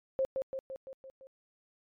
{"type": "tone with echo", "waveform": "sine", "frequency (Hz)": 532, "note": "C5", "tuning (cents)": 29, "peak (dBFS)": -26, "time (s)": [0.19, 0.25], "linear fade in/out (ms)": 0, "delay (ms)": 170, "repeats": 6, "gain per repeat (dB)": -4, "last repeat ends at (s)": 1.27, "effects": ["MP3 96 kbps"]}